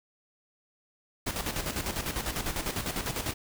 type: noise with tremolo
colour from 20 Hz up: pink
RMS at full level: -31 dBFS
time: 1.26-3.34 s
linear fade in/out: 10 ms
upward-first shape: square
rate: 10 Hz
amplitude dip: 60%
effects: none